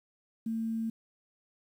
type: tone with quantisation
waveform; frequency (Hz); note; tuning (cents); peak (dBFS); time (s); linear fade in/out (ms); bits
sine; 225; A3; +39; -30; 0.46-0.9; 5; 10
effects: none